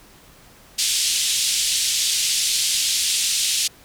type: band-pass noise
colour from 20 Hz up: pink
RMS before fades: -21 dBFS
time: 0.78-3.68 s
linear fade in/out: 10 ms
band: 3100 to 10000 Hz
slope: 24 dB/octave
effects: pink hiss -49 dBFS RMS until 3.84 s